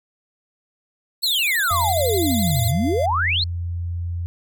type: tone with vibrato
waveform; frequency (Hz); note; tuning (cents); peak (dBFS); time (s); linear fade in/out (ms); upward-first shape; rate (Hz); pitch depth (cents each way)
5% pulse; 3800; A#7; +33; -18; 1.22-2.72; 20; sine; 12; 180
type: exponential two-way sweep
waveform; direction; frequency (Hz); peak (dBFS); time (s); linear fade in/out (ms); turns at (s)
sine; down then up; 4435 to 105.7 to 4435; -18; 1.23-3.44; 5; 2.66
type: tone with tremolo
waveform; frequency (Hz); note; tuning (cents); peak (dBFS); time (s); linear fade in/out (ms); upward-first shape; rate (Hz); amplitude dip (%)
square; 688; F5; -26; -28; 1.7-3.06; 5; triangle; 7; 25
type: tone with pitch glide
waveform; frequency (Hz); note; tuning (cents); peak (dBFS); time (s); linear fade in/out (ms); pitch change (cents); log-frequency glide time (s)
sine; 87.31 to 86.36; F2 to F2; 0 to -19; -23; 1.71-4.26; 0; -19; 2.59-3.13
effects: none